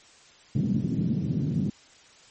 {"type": "band-pass noise", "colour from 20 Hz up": "white", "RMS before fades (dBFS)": -26, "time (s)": [0.55, 1.7], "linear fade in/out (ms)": 5, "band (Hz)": [120, 220], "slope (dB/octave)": 24, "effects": ["white hiss -54 dBFS RMS until 2.3 s", "MP3 32 kbps"]}